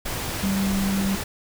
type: tone in noise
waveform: sine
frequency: 195.4 Hz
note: G3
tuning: 5 cents flat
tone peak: -21 dBFS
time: 0.43-1.16 s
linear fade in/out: 10 ms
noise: pink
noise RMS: -29 dBFS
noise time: 0.05-1.24 s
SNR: +5 dB
effects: none